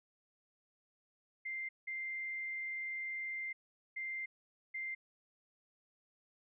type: tone bursts at uneven times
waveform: sine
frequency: 2093 Hz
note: C7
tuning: in tune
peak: -38 dBFS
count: 4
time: 1.45-1.69 / 1.87-3.53 / 3.96-4.26 / 4.74-4.95 s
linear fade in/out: 10 ms
effects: none